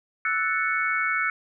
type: chord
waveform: sine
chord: F# minor seventh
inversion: third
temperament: equal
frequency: 1318.5 / 1480 / 1760 / 2217 Hz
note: E6 / F#6 / A6 / C#7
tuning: 0 / 0 / 0 / 0 cents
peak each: -28 / -27 / -32 / -26 dBFS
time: 0.25-1.3 s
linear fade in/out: 2 ms
effects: none